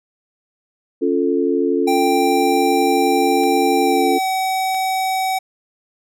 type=chord; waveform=sine; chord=Db augmented; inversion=none; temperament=equal; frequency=277.2 / 349.2 / 440 Hz; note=Db4 / F4 / A4; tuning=0 / 0 / 0 cents; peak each=-19 dBFS; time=1.01-4.19 s; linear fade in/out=20 ms
type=tone with pitch glide; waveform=square; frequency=786 to 757.9 Hz; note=G5 to F#5; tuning=+4 to +41 cents; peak=-18 dBFS; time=1.87-5.39 s; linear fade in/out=10 ms; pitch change=-63 cents; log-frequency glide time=3.82-4.27 s
type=clicks; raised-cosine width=0.2 ms; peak=-20 dBFS; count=2; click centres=3.436 / 4.746 s
effects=none